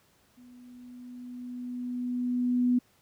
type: tone with level ramp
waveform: sine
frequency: 246.9 Hz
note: B3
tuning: in tune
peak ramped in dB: -50 to -20 dBFS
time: 0.37-2.79 s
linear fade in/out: 10 ms
effects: pink hiss -65 dBFS RMS until 3.01 s + high-pass 60 Hz 12 dB/octave